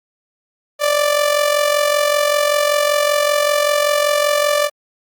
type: tone with amplitude modulation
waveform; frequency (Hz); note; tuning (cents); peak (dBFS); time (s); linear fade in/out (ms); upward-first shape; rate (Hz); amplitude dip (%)
sawtooth; 587.3; D5; 0; -7; 0.79-4.7; 50; sine; 45.2; 60
effects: Opus 48 kbps